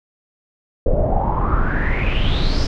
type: noise with low-pass filter sweep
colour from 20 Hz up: brown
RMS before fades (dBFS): -17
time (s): 0.86-2.67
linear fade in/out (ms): 5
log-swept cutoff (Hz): 520 to 5400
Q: 7.3
effects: none